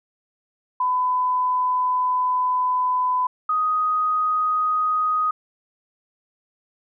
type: tone pair in turn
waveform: sine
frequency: 1004 / 1249.2 Hz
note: B5 / D#6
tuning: +28 / +7 cents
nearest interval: major third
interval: 379 cents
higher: second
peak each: -18 dBFS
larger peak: neither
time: 0.8-3.27 / 3.49-5.31 s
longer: first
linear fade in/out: 5 ms
effects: none